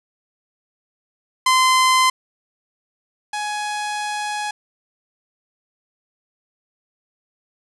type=tone pair in turn; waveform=sawtooth; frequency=1033 / 837.4 Hz; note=C6 / G#5; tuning=-22 / +14 cents; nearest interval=major third; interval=364 cents; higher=first; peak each=-9 / -19 dBFS; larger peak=first; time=1.46-2.1 / 3.33-4.51 s; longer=second; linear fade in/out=5 ms; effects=resampled to 24000 Hz + 7-bit